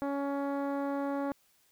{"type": "tone with low-pass filter", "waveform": "10% pulse", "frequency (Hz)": 280, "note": "C#4", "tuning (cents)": 18, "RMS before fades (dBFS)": -33, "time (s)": [0.02, 1.32], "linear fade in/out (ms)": 0, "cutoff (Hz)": 770, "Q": 0.51, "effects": ["white hiss -68 dBFS RMS until 1.71 s"]}